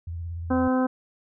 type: tone with vibrato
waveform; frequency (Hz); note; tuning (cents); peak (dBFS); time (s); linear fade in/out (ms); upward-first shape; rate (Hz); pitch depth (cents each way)
sine; 84.6; E2; +45; -30; 0.07-0.68; 5; square; 17; 45
type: harmonic tone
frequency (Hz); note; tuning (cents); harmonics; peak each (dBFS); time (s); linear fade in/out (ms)
256.9; C4; -32; 1 / 2 / 3 / 4 / 5 / 6; -21 / -27 / -31 / -33 / -35 / -37; 0.5-0.87; 10
effects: none